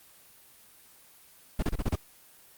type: noise bursts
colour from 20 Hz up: brown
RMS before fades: -26 dBFS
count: 6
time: 1.59-1.955 s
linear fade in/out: 5 ms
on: 35 ms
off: 31 ms
effects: white hiss -56 dBFS RMS until 2.57 s + Opus 24 kbps